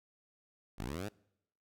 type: linear sweep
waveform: 10% pulse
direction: up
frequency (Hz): 43.89 to 109.8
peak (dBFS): -30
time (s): 0.78-1.09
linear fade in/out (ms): 10
effects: noise-tail reverb RT60 0.8 s tail -25 dB re dry